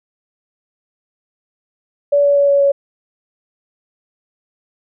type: tone with pitch steps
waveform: sine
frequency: 573 / 569.7 / 566.4 / 563.2 / 559.9 Hz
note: D5 / C#5 / C#5 / C#5 / C#5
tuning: -43 / +47 / +37 / +27 / +17 cents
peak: -9 dBFS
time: 2.12-2.72 s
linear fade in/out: 10 ms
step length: 120 ms
effects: none